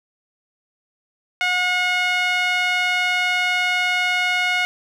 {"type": "tone with band-pass filter", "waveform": "sawtooth", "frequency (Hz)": 724, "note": "F#5", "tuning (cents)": -38, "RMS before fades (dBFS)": -20, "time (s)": [1.41, 4.65], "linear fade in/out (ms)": 0, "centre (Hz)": 2200, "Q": 2.1, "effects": []}